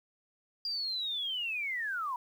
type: linear sweep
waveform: sine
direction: down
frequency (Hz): 4824 to 946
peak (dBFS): -32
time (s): 0.65-2.16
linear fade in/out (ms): 2
effects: 10-bit